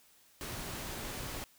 pink noise, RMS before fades -41 dBFS, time 0.41-1.44 s, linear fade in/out 0 ms, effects white hiss -64 dBFS RMS until 1.58 s

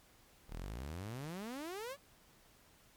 sawtooth exponential sweep, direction up, 34.65 to 587.3 Hz, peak -38 dBFS, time 0.48-1.97 s, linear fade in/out 50 ms, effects pink hiss -65 dBFS RMS until 2.96 s + MP3 96 kbps

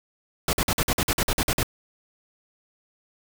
pink noise bursts, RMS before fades -23 dBFS, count 12, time 0.48-1.631 s, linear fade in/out 2 ms, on 51 ms, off 49 ms, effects none

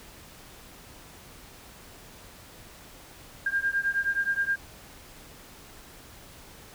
sine beating tone pair, 1600 / 1609.5 Hz, G6 / G6, +35 / +45 cents, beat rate 9.5 Hz, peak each -27 / -28 dBFS, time 3.46-4.56 s, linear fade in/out 5 ms, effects pink hiss -49 dBFS RMS until 6.74 s

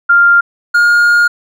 sine / triangle tone pair in turn, 1396.9 / 1421.3 Hz, F6 / F6, 0 / +30 cents, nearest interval unison, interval 30 cents, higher second, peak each -4 dBFS, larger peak neither, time 0.09-0.41 / 0.74-1.28 s, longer second, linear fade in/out 10 ms, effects none

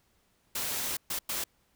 white noise bursts at uneven times, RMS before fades -33 dBFS, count 3, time 0.55-0.97 / 1.1-1.19 / 1.29-1.44 s, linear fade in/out 5 ms, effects pink hiss -70 dBFS RMS until 1.75 s

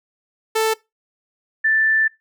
sawtooth / sine tone pair in turn, 441.4 / 1765.6 Hz, A4 / A6, +5 / +5 cents, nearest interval 2 octaves, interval 2400 cents, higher second, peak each -12 / -14 dBFS, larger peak first, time 0.55-0.74 / 1.64-2.08 s, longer second, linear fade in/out 10 ms, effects noise-tail reverb RT60 0.2 s tail -21 dB re dry

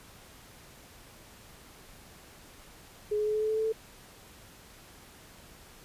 sine tone with pitch steps, 420 / 423.2 / 426.4 / 429.6 / 432.8 / 436.1 / 439.4 / 442.7 Hz, G#4 / G#4 / G#4 / A4 / A4 / A4 / A4 / A4, +19 / +33 / +46 / -41 / -29 / -15 / -2 / +11 cents, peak -26 dBFS, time 3.11-3.726 s, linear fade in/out 10 ms, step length 77 ms, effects pink hiss -53 dBFS RMS until 5.84 s + resampled to 32000 Hz

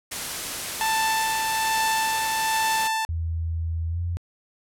white noise, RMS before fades -30 dBFS, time 0.11-2.88 s, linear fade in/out 10 ms
sawtooth tone with tremolo, 884 Hz, A5, 8 cents sharp, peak -17 dBFS, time 0.81-3.05 s, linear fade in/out 0 ms, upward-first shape sine, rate 1.2 Hz, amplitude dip 30%
sine tone with pitch glide, 82.3 to 86.44 Hz, E2 to F2, -2 to -17 cents, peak -24 dBFS, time 3.09-4.17 s, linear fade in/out 0 ms, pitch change +85 cents, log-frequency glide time 3.89-3.99 s
effects low-pass 12000 Hz 12 dB/octave

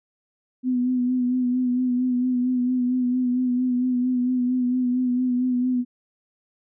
sine tone with vibrato, 250.3 Hz, B3, 23 cents sharp, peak -19 dBFS, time 0.63-5.85 s, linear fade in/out 50 ms, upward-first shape sine, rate 4.4 Hz, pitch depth 33 cents each way, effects none

